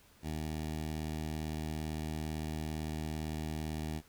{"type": "tone with notch filter", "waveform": "15% pulse", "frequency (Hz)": 77.78, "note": "D#2", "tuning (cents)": 0, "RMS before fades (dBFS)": -38, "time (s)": [0.22, 4.02], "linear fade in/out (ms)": 50, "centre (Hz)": 1300, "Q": 1.9, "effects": ["pink hiss -63 dBFS RMS until 4.08 s"]}